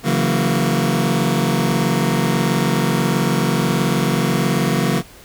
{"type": "chord", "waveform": "sawtooth", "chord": "F# dominant seventh", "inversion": "second", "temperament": "just", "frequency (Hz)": [138.75, 166.5, 185, 231.2], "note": ["C#3", "E3", "F#3", "A#3"], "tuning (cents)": [2, 18, 0, -14], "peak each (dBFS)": -17, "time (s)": [0.03, 5.03], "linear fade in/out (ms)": 50, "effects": ["pink hiss -43 dBFS RMS until 5.24 s"]}